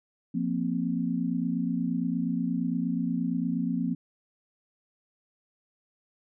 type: chord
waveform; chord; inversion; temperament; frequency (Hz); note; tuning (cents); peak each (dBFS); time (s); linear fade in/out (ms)
sine; F suspended fourth; none; equal; 174.61 / 233.1 / 261.6; F3 / Bb3 / C4; 0 / 0 / 0; -30; 0.34-3.95; 10
effects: none